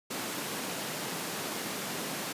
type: high-pass noise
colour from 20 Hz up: pink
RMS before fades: -36 dBFS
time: 0.1-2.33 s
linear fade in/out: 10 ms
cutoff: 160 Hz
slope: 24 dB/octave
effects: resampled to 32000 Hz